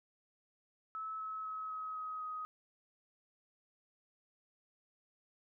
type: tone with pitch steps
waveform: sine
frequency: 1300 / 1291 / 1282.1 / 1273.2 / 1264.5 / 1255.7 Hz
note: E6 / E6 / E6 / D#6 / D#6 / D#6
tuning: -24 / -37 / -48 / +39 / +28 / +15 cents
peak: -39 dBFS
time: 0.95-2.45 s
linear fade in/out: 0 ms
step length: 250 ms
effects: none